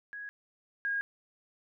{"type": "tone pair in turn", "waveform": "sine", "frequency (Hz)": [1661.2, 1630.8], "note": ["G#6", "G#6"], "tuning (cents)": [0, -32], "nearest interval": "unison", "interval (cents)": 32, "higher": "first", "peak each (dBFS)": [-39, -29], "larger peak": "second", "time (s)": [[0.13, 0.29], [0.85, 1.01]], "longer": "neither", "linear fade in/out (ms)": 0, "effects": []}